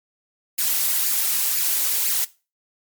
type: noise with flanger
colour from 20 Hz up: blue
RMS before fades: -21 dBFS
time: 0.58-2.25 s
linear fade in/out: 10 ms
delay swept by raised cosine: 0.41 to 4.81 ms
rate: 2 Hz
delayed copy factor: +0.55
effects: noise-tail reverb RT60 0.3 s tail -19 dB re dry + MP3 96 kbps